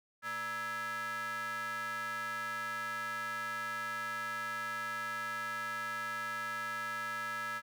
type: ring-modulated tone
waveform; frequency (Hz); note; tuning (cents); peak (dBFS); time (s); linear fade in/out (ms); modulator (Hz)
square; 180; F#3; -47; -34; 0.22-7.62; 50; 1490
effects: none

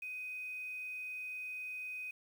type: tone with quantisation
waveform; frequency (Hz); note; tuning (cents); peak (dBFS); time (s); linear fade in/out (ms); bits
sine; 2506; D#7; +12; -40; 0.02-2.11; 5; 10
effects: none

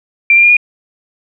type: tone with pitch steps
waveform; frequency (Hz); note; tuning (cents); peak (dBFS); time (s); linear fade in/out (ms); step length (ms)
sine; 2362 / 2388 / 2414 / 2441; D7 / D7 / D7 / D#7; +9 / +28 / +47 / -34; -4; 0.3-0.568; 2; 67
effects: none

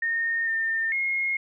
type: tone with pitch steps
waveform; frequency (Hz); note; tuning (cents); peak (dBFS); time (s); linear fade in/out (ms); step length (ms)
sine; 1836 / 1807 / 2152; A#6 / A6 / C7; -27 / +46 / +48; -23; 0.02-1.37; 5; 450
effects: none

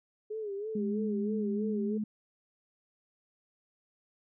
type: tone with vibrato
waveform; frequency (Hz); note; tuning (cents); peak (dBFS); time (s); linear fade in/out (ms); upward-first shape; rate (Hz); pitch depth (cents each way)
sine; 416.8; G#4; +6; -34; 0.3-1.98; 10; sine; 3.1; 100
type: tone with pitch glide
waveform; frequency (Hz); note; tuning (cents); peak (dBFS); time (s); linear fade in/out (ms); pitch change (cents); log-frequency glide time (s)
sine; 209.6 to 212.9; G#3 to G#3; +16 to +43; -30; 0.75-2.04; 5; +27; 1.73-1.8
effects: none

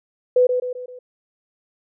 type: tone with echo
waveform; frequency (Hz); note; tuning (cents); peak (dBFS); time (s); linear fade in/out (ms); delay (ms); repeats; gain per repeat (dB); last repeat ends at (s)
sine; 499.4; B4; +19; -11; 0.36-0.47; 5; 130; 4; -6; 0.99
effects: none

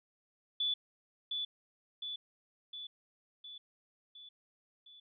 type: tone with echo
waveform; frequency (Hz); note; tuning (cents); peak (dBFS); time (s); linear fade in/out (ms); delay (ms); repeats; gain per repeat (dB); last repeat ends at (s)
sine; 3462; A7; -29; -30; 0.6-0.74; 5; 710; 6; -4; 5
effects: none

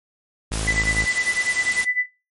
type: tone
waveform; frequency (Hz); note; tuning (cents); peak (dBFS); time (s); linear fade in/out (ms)
sawtooth; 53.7; A1; -41; -20; 0.51-1.06; 10
type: noise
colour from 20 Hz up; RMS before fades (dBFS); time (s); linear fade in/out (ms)
white; -28; 0.52-1.85; 10
type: tone with tremolo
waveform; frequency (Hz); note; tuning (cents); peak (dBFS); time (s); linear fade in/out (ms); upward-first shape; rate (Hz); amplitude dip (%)
sine; 1993; B6; +15; -16; 0.67-2.06; 10; sine; 10; 90
effects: noise-tail reverb RT60 0.3 s tail -21 dB re dry + MP3 48 kbps

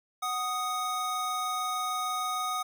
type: tone pair together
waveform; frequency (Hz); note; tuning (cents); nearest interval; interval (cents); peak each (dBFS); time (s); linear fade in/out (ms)
square; 741.4 / 1244.5; F#5 / D#6; +3 / 0; major sixth; 897; -36 / -31; 0.22-2.63; 10
effects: none

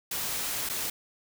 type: noise with dropouts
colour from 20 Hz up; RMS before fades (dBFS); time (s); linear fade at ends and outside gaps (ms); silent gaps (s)
white; -32; 0.11-0.9; 5; 0.691-0.696
effects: none

